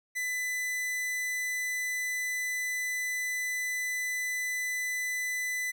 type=tone; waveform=45% pulse; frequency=2000 Hz; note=B6; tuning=21 cents sharp; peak=-30 dBFS; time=0.15-5.72 s; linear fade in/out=20 ms; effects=none